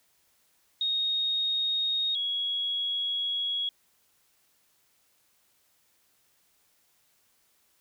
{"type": "tone pair in turn", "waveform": "sine", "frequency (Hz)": [3729, 3329], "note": ["A#7", "G#7"], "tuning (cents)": [0, 3], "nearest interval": "major second", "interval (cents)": 197, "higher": "first", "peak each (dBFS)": [-25, -27], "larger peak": "first", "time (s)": [[0.81, 2.15], [2.15, 3.69]], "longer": "second", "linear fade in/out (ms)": 2, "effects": ["white hiss -68 dBFS RMS until 7.8 s"]}